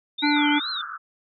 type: tone with vibrato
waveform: sine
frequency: 3547 Hz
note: A7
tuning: 13 cents sharp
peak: -27 dBFS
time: 0.18-0.82 s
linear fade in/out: 10 ms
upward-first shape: triangle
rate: 2.4 Hz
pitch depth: 300 cents each way
type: harmonic tone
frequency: 293.7 Hz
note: D4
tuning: in tune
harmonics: 1 / 3 / 5 / 7 / 8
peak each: -20 / -25 / -27 / -28 / -29 dBFS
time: 0.22-0.6 s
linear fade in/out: 20 ms
type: band-pass noise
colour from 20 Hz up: white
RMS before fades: -35 dBFS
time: 0.35-0.98 s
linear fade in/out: 20 ms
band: 1200 to 1500 Hz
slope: 96 dB/octave
effects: none